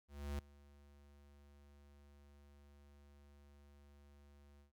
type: tone with ADSR envelope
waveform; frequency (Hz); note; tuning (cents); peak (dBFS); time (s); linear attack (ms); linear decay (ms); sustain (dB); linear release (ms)
square; 71.6; D2; -43; -39; 0.08-4.72; 310; 4; -23; 120
effects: none